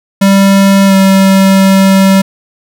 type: tone with pitch glide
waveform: square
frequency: 196 to 193.08 Hz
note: G3 to G3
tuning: 0 to -26 cents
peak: -4 dBFS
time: 0.21-2.22 s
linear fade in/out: 10 ms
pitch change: -26 cents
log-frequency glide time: 0.87-0.93 s
effects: none